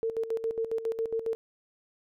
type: tone with tremolo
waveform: sine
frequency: 451.7 Hz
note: A4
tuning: 45 cents sharp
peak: -26 dBFS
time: 0.03-1.35 s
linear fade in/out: 0 ms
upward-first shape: square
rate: 7.3 Hz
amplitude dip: 70%
effects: none